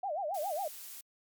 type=tone with vibrato; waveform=sine; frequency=691 Hz; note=F5; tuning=19 cents flat; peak=-32 dBFS; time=0.03-0.68 s; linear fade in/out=5 ms; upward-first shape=sine; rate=7.3 Hz; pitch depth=280 cents each way
type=noise; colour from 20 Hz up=blue; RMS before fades=-46 dBFS; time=0.34-1.01 s; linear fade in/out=5 ms
effects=MP3 96 kbps